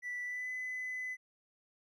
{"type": "tone with pitch glide", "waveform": "triangle", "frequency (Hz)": [1969, 2012], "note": ["B6", "B6"], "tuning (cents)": [-6, 32], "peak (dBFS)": -34, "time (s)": [0.02, 1.17], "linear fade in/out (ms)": 50, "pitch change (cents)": 38, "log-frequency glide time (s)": [0.24, 0.5], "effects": ["tanh soft clip ceiling -33 dBFS"]}